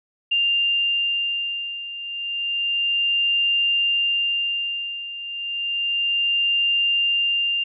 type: beating tone pair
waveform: sine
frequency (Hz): 2794 / 2794.31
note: F7 / F7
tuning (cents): 0 / 0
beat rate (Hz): 0.31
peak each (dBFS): -25 / -21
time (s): 0.31-7.64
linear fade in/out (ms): 10
effects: none